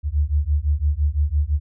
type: beating tone pair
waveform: sine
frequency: 70.9 / 76.8 Hz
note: C#2 / D#2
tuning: +40 / -22 cents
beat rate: 5.9 Hz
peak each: -20 dBFS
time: 0.03-1.6 s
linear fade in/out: 50 ms
effects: none